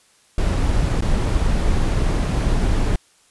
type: noise with dropouts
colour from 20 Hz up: brown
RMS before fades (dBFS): -18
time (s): 0.38-2.96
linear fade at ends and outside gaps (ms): 2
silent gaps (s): 1.008-1.022
effects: white hiss -56 dBFS RMS until 3.3 s + resampled to 24000 Hz